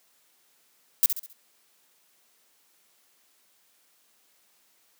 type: noise with echo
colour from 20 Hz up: violet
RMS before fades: -18 dBFS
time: 1.03-1.06 s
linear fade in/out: 0 ms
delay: 67 ms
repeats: 4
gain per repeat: -8 dB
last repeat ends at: 1.328 s
effects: white hiss -65 dBFS RMS until 4.99 s + high-pass 200 Hz 12 dB/octave